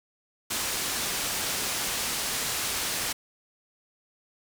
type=low-pass noise; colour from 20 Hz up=white; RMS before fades=-30 dBFS; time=0.5-3.13 s; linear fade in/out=10 ms; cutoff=9700 Hz; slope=12 dB/octave; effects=none